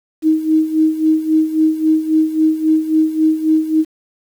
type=tone with tremolo; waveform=sine; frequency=314.7 Hz; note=D#4; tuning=20 cents sharp; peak=-8 dBFS; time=0.22-3.85 s; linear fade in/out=50 ms; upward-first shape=sine; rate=3.7 Hz; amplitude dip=75%; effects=7-bit